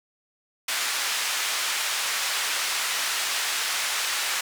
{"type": "band-pass noise", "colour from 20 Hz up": "pink", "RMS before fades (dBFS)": -27, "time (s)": [0.68, 4.41], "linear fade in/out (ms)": 5, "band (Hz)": [1400, 9800], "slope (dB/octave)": 12, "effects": []}